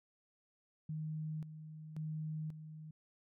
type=tone with tremolo; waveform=sine; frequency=155.56 Hz; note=D#3; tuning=in tune; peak=-38 dBFS; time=0.89-2.91 s; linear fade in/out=5 ms; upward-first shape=square; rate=0.93 Hz; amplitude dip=65%; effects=none